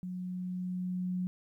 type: tone with level ramp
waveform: sine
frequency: 181.9 Hz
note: F#3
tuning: 29 cents flat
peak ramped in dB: -36 to -30 dBFS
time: 0.03-1.27 s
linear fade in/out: 0 ms
effects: 12-bit